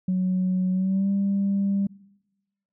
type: tone with pitch glide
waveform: sine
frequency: 184.7 to 197.96 Hz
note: F#3 to G3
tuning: -3 to +17 cents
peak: -19 dBFS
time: 0.08-1.87 s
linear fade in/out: 5 ms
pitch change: +120 cents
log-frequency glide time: 0.72-1.1 s
effects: noise-tail reverb RT60 1.0 s tail -24 dB re dry + tanh soft clip ceiling -17 dBFS